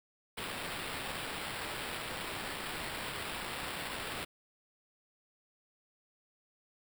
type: noise with sample-and-hold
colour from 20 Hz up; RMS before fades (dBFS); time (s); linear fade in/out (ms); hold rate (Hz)
violet; -40; 0.37-4.25; 10; 6300
effects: none